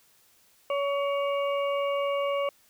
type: harmonic tone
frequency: 563 Hz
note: C#5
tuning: 27 cents sharp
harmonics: 1 / 2 / 4 / 5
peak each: -26 / -32 / -38 / -40 dBFS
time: 0.7-2.49 s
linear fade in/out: 2 ms
effects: white hiss -62 dBFS RMS until 2.69 s